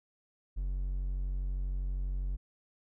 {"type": "tone", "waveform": "triangle", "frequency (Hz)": 46.25, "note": "F#1", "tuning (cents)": 0, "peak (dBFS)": -29, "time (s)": [0.56, 2.37], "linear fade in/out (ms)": 20, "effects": []}